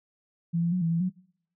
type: tone with pitch steps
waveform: sine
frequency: 168.5 / 170.3 / 181.9 / 165.6 / 167.2 / 183.5 Hz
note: E3 / F3 / F#3 / E3 / E3 / F#3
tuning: +38 / -43 / -29 / +8 / +25 / -14 cents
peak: -23 dBFS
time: 0.53-1.1 s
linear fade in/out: 20 ms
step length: 95 ms
effects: noise-tail reverb RT60 0.7 s tail -25 dB re dry